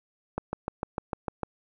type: click train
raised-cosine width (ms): 1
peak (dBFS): -15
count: 8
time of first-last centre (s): 0.38-1.433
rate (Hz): 6.65
effects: none